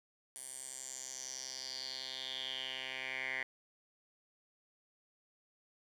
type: tone with band-pass filter sweep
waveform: 10% pulse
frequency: 130.81 Hz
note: C3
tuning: in tune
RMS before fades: -43 dBFS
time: 0.36-3.43 s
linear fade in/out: 0 ms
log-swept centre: 9600 to 2000 Hz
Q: 5.5
effects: none